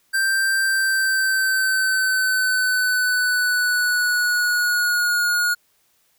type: tone with pitch glide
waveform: square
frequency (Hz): 1570 to 1439.7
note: G6 to F#6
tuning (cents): +2 to -48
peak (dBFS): -18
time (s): 0.13-5.55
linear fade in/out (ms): 20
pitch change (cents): -150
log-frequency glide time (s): 0.61-5.16
effects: white hiss -63 dBFS RMS until 6.18 s